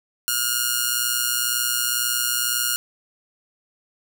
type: tone with amplitude modulation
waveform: 5% pulse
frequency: 1425 Hz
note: F6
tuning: 34 cents sharp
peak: -6 dBFS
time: 0.28-2.76 s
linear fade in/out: 0 ms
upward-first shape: sine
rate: 122 Hz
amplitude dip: 60%
effects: none